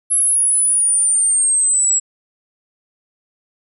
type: exponential sweep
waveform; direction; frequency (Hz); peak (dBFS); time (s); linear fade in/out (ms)
sine; down; 11000 to 7670; -12; 0.1-2; 20
effects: none